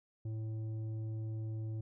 sine tone with tanh clipping, 110.1 Hz, A2, 2 cents sharp, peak -38 dBFS, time 0.25-1.81 s, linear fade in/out 5 ms, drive 8 dB, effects none

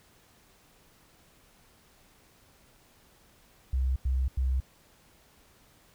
sine tone bursts, 64.9 Hz, C2, 13 cents flat, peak -24 dBFS, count 3, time 3.73-4.602 s, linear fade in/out 5 ms, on 230 ms, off 91 ms, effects pink hiss -61 dBFS RMS until 5.94 s

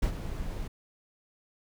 brown noise with ADSR envelope, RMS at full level -24 dBFS, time 0.02-0.68 s, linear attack 10 ms, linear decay 81 ms, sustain -11 dB, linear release 10 ms, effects none

